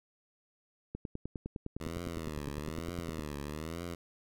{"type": "click train", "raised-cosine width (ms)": 3, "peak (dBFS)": -25, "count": 23, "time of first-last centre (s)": [0.95, 3.193], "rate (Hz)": 9.81}
{"type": "tone with vibrato", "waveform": "10% pulse", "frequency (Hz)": 78.7, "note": "D#2", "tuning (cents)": 20, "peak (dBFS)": -30, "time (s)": [1.8, 3.95], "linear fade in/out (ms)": 5, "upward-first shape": "triangle", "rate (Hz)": 1.1, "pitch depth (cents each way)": 190}
{"effects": []}